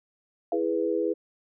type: chord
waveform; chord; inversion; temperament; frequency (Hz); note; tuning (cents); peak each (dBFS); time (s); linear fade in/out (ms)
sine; E major; none; equal; 329.6 / 415.3 / 493.9; E4 / G#4 / B4; 0 / 0 / 0; -28; 0.52-1.14; 20
type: tone with exponential decay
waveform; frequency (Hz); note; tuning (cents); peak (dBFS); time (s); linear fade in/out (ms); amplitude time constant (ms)
sine; 680; F5; -46; -23; 0.52-0.64; 2; 25
effects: none